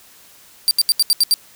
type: tone bursts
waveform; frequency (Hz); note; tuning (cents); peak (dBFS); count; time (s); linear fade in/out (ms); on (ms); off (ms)
sawtooth; 4699; D8; 0; -8; 7; 0.68-1.34; 0; 30; 75
effects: white hiss -47 dBFS RMS until 1.55 s